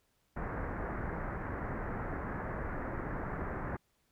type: low-pass noise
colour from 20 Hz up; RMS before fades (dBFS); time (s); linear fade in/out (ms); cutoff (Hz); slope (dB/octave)
pink; -38; 0.36-3.77; 10; 1900; 48
effects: pink hiss -75 dBFS RMS until 4.11 s